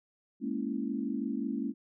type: chord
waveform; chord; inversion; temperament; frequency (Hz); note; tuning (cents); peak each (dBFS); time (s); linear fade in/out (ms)
sine; A# half-diminished seventh; third; equal; 207.7 / 233.1 / 277.2 / 329.6; G#3 / A#3 / C#4 / E4; 0 / 0 / 0 / 0; -37 / -35 / -35 / -40; 0.4-1.74; 50
effects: none